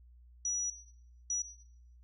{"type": "tone bursts at uneven times", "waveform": "sine", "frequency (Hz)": 5850, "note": "F#8", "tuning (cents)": -21, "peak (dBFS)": -31, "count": 2, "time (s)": [[0.45, 0.7], [1.3, 1.42]], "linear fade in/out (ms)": 2, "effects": ["noise-tail reverb RT60 0.8 s tail -17 dB re dry", "added 60 Hz sine -55 dBFS peak until 2.03 s"]}